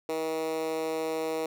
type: tone with high-pass filter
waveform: 10% pulse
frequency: 159.6 Hz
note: D#3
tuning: 44 cents sharp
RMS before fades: -31 dBFS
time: 0.09-1.46 s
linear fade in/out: 2 ms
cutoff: 410 Hz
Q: 4.2
effects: none